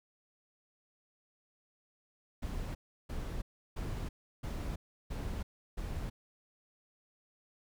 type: noise bursts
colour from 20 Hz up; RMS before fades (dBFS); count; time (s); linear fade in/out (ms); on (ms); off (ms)
brown; -38; 6; 2.42-6.1; 10; 330; 340
effects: none